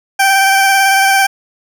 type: tone with vibrato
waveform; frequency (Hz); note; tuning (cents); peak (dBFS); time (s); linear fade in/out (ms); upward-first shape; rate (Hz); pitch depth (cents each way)
20% pulse; 780; G5; -9; -3; 0.19-1.27; 10; square; 18; 16
effects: none